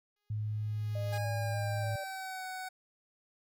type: tone with exponential growth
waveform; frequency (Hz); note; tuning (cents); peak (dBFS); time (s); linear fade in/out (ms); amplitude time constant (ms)
5% pulse; 413.9; G#4; -6; -33; 0.16-1.18; 5; 220
type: tone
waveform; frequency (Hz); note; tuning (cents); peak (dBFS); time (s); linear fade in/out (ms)
sine; 106.7; G#2; +47; -32; 0.3-1.96; 5
type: tone with vibrato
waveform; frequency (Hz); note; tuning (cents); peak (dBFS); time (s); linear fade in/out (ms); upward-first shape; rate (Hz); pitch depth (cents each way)
sine; 596; D5; +25; -39; 0.95-2.04; 5; square; 1.7; 33
type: tone with pitch glide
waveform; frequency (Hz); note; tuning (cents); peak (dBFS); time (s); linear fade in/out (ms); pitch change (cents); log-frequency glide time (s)
25% pulse; 820 to 747.6; G#5 to F#5; -22 to +18; -35; 1.12-2.69; 10; -160; 1.24-2.45
effects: none